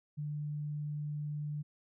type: tone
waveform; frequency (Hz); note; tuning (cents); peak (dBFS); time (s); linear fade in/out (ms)
sine; 148.5; D3; +20; -35; 0.17-1.63; 20
effects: none